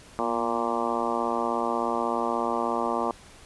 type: harmonic tone with a mistuned harmonic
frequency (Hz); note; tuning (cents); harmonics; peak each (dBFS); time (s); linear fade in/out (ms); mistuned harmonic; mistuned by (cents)
116.54; A#2; 0; 2 / 3 / 4 / 5 / 6 / 7 / 8 / 9 / 10; -33 / -33 / -33 / -33 / -33 / -33 / -33 / -33 / -33; 0.19-3.11; 0; 2; +45
effects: pink hiss -50 dBFS RMS until 3.45 s + resampled to 24000 Hz